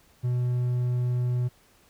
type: tone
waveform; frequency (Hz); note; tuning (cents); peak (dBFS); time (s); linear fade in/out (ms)
triangle; 123.47; B2; 0; -21; 0.23-1.49; 20
effects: pink hiss -60 dBFS RMS until 1.89 s